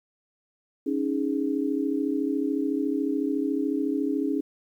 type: chord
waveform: sine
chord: C# suspended second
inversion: none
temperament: equal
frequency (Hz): 277.2 / 311.1 / 415.3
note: C#4 / D#4 / G#4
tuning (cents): 0 / 0 / 0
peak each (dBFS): -26 / -28 / -31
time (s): 0.86-4.41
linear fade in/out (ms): 10
effects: 10-bit